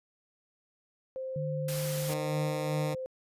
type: tone with pitch glide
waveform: sine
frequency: 523.3 to 518.8 Hz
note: C5 to C5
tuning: 0 to -15 cents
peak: -34 dBFS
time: 1.16-3.06 s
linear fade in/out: 0 ms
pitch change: -15 cents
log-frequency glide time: 1.97-2.72 s
type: tone with vibrato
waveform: sine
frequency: 150 Hz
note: D3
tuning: 37 cents sharp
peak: -32 dBFS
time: 1.36-2.95 s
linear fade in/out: 2 ms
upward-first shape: triangle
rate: 2.6 Hz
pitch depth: 10 cents each way
type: noise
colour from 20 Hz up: white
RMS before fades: -38 dBFS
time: 1.68-2.14 s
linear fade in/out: 5 ms
type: tone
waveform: 10% pulse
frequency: 152.6 Hz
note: D#3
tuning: 33 cents flat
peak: -25 dBFS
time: 2.08-2.95 s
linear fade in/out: 20 ms
effects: resampled to 32000 Hz